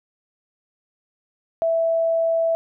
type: tone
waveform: sine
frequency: 659.3 Hz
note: E5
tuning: in tune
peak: -17 dBFS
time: 1.62-2.55 s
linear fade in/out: 0 ms
effects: none